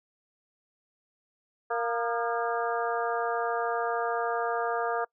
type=harmonic tone with a mistuned harmonic; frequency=233.1 Hz; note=A#3; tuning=in tune; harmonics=2 / 3 / 4 / 5 / 6 / 7; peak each=-31 / -31 / -36 / -34 / -38 / -38 dBFS; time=1.7-5.05 s; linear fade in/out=10 ms; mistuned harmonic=5; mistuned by=+64 cents; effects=noise-tail reverb RT60 0.1 s tail -25 dB re dry